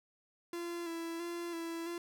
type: tone with vibrato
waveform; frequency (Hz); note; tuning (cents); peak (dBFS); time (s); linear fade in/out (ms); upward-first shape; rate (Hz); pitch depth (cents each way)
45% pulse; 338; E4; +43; -38; 0.53-1.98; 2; square; 1.5; 28
effects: none